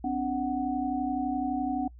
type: tone cluster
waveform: sine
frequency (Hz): 256.9 / 288.7 / 743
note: C4 / D4 / F#5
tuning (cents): -32 / -30 / +7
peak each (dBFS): -31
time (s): 0.04-1.88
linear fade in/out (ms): 5
effects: noise-tail reverb RT60 0.1 s tail -24 dB re dry + added 60 Hz sine -46 dBFS peak until 1.99 s